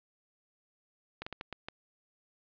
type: slowing click train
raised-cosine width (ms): 0.3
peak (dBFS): -23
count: 6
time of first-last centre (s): 1.22-1.685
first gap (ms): 45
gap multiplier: 1.37
effects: resampled to 11025 Hz + 10-bit